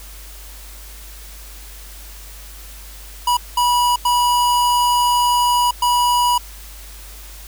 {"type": "tone bursts at uneven times", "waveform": "square", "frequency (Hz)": 974, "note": "B5", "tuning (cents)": -24, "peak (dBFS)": -14, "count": 4, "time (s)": [[3.27, 3.37], [3.57, 3.96], [4.05, 5.71], [5.82, 6.38]], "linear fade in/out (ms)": 5, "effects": ["added 50 Hz sine -36 dBFS peak until 7.47 s", "white hiss -40 dBFS RMS until 7.47 s"]}